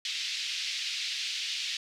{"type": "band-pass noise", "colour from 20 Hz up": "white", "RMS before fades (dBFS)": -34, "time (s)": [0.05, 1.77], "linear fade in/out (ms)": 2, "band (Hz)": [2400, 4800], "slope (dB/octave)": 24, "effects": []}